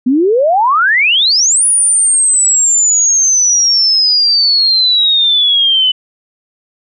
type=exponential two-way sweep; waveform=sine; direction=up then down; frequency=240 to 9810 to 2991 Hz; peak=-7 dBFS; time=0.06-5.92 s; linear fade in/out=10 ms; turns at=1.65 s; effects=none